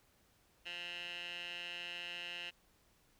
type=tone with band-pass filter; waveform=15% pulse; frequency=174.61 Hz; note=F3; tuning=in tune; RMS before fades=-45 dBFS; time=0.65-2.51 s; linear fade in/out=20 ms; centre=2700 Hz; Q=5.4; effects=pink hiss -71 dBFS RMS until 3.19 s